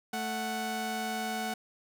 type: tone pair together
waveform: sawtooth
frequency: 220 / 740 Hz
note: A3 / F#5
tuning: 0 / 0 cents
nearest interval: octave + major sixth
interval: 2100 cents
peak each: -32 / -30 dBFS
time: 0.13-1.54 s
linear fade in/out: 5 ms
effects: none